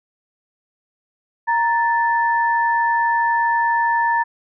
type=tone pair together; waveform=sine; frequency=932.3 / 1759.9 Hz; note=A#5 / A6; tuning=0 / 0 cents; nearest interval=major seventh; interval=1100 cents; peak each=-16 / -21 dBFS; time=1.47-4.24 s; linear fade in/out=20 ms; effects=none